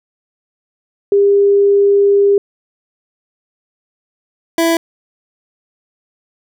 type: tone pair in turn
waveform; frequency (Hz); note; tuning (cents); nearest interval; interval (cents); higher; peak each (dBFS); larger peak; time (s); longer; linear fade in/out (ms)
sine / 25% pulse; 401.6 / 331.7; G4 / E4; +42 / +11; minor third; 331; first; -7; neither; 1.12-2.38 / 4.58-4.77; first; 2
effects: none